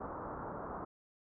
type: low-pass noise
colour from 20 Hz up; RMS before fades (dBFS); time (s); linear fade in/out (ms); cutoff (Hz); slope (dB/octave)
white; -43; 0-0.85; 10; 1300; 48
effects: none